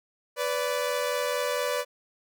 sawtooth tone pair together, 496.7 / 581 Hz, B4 / D5, +10 / -19 cents, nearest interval minor third, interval 271 cents, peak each -25 dBFS, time 0.36-1.85 s, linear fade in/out 50 ms, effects none

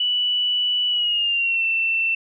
sine tone with pitch glide, 2960 to 2683 Hz, F#7 to E7, 0 to +30 cents, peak -18 dBFS, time 0-2.15 s, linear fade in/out 5 ms, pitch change -170 cents, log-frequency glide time 0.88-1.64 s, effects none

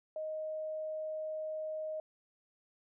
sine tone, 624 Hz, D#5, 5 cents sharp, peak -36 dBFS, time 0.16-2 s, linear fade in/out 2 ms, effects none

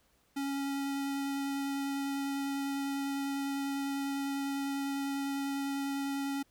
square tone with vibrato, 277.2 Hz, C#4, in tune, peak -33 dBFS, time 0.36-6.43 s, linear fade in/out 10 ms, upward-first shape sine, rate 10 Hz, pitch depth 8 cents each way, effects pink hiss -70 dBFS RMS until 6.5 s

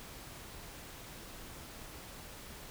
silence, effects pink hiss -49 dBFS RMS until 2.7 s

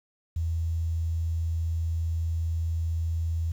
sine tone with quantisation, 82.41 Hz, E2, in tune, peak -25 dBFS, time 0.36-3.52 s, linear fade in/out 5 ms, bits 9, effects none

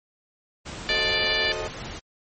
pink noise, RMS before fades -36 dBFS, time 0.65-2 s, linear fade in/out 20 ms
35% pulse chord, F# diminished seventh, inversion none, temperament equal with one note detuned, 370 / 440 / 533 / 622.3 Hz, F#4 / A4 / C5 / Eb5, 0 / 0 / +32 / 0 cents, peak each -36 / -31 / -36 / -31 dBFS, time 0.89-1.68 s, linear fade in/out 10 ms
harmonic tone, 587.3 Hz, D5, in tune, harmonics 3 / 4 / 5 / 6 / 7 / 8, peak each -27 / -28 / -29 / -30 / -30 / -31 dBFS, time 0.89-1.52 s, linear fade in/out 0 ms
effects low-pass 9000 Hz 12 dB/octave + MP3 32 kbps

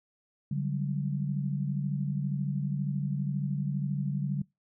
sine tone cluster, 143.2 / 185.2 / 197.8 Hz, D3 / F#3 / G3, -43 / +2 / +16 cents, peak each -29 / -35 / -36 dBFS, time 0.51-4.42 s, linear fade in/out 5 ms, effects noise-tail reverb RT60 0.2 s tail -24 dB re dry

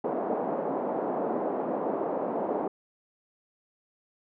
white band-pass noise, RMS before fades -30 dBFS, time 0.04-2.68 s, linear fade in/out 5 ms, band 220 to 770 Hz, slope 24 dB/octave, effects none

